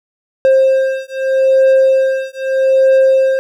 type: beating tone pair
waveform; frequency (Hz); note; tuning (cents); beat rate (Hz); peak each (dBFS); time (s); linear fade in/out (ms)
triangle; 530 / 530.8; C5 / C5; +22 / +25; 0.8; -10; 0.45-3.39; 0
effects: none